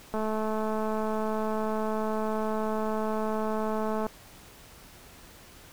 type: click train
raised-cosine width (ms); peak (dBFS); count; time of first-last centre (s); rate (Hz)
1; -18; 853; 0.14-4.066; 217
effects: pink hiss -51 dBFS RMS until 5.72 s